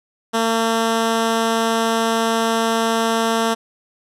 10% pulse tone, 226.8 Hz, A#3, 47 cents flat, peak -8 dBFS, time 0.33-3.55 s, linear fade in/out 20 ms, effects low-pass 11000 Hz 12 dB/octave

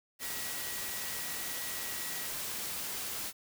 sine tone in noise, 1922 Hz, B6, 48 cents flat, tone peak -47 dBFS, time 0.19-2.3 s, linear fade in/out 50 ms, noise white, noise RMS -38 dBFS, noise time 0.19-3.33 s, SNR -12 dB, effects none

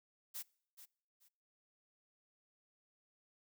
blue noise with echo, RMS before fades -44 dBFS, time 0.34-0.43 s, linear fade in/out 20 ms, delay 430 ms, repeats 2, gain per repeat -12 dB, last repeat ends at 1.29 s, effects noise-tail reverb RT60 0.6 s tail -25 dB re dry

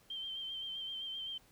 sine tone with vibrato, 3136 Hz, G7, in tune, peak -39 dBFS, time 0.1-1.38 s, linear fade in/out 5 ms, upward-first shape sine, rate 7.7 Hz, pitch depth 31 cents each way, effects pink hiss -66 dBFS RMS until 1.51 s

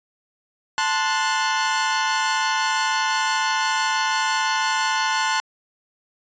sawtooth chord, F# diminished, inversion first, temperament equal with one note detuned, 880 / 1046.5 / 1464.7 Hz, A5 / C6 / F#6, 0 / 0 / -18 cents, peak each -19 / -21 / -21 dBFS, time 0.78-5.4 s, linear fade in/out 0 ms, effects resampled to 16000 Hz

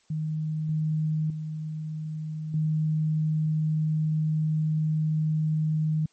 sine tone with level steps, 155.56 Hz, D#3, in tune, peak -26 / -23 / -30 / -22 dBFS, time 0.1-6.06 s, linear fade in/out 5 ms, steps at 0.69 / 1.3 / 2.54 s, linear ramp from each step 2 ms, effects white hiss -65 dBFS RMS until 6.12 s + MP3 32 kbps

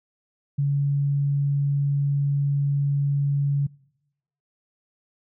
sine tone, 141.5 Hz, C#3, 36 cents sharp, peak -19 dBFS, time 0.58-3.67 s, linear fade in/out 10 ms, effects noise-tail reverb RT60 0.9 s tail -25 dB re dry

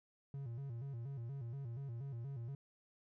triangle tone with vibrato, 127.2 Hz, C3, 48 cents flat, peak -40 dBFS, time 0.34-2.55 s, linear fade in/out 2 ms, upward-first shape square, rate 4.2 Hz, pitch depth 150 cents each way, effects none

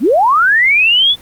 sine linear sweep, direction up, 183.5 to 3520 Hz, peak -7 dBFS, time 0-1.16 s, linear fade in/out 50 ms, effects pink hiss -41 dBFS RMS until 1.21 s + Opus 32 kbps

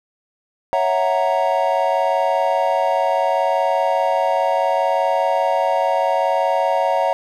triangle chord, F# dominant seventh, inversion second, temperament equal, 554.4 / 659.3 / 740 / 932.3 Hz, C#5 / E5 / F#5 / A#5, 0 / 0 / 0 / 0 cents, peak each -19 dBFS, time 0.73-7.13 s, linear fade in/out 0 ms, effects none

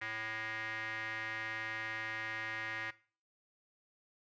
square tone with band-pass filter, 110.3 Hz, A2, 5 cents sharp, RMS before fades -41 dBFS, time 0.01-2.91 s, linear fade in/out 10 ms, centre 1900 Hz, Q 4.1, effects noise-tail reverb RT60 0.4 s tail -18 dB re dry + resampled to 16000 Hz

